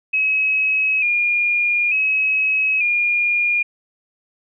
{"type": "tone with vibrato", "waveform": "sine", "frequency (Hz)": 2489, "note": "D#7", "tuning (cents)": 0, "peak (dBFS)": -15, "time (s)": [0.13, 3.63], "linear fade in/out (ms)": 10, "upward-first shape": "square", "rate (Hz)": 0.56, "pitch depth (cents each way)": 48, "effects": []}